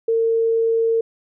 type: tone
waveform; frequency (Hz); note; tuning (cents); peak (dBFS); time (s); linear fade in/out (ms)
sine; 454.7; A#4; -43; -15; 0.08-1.01; 5
effects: none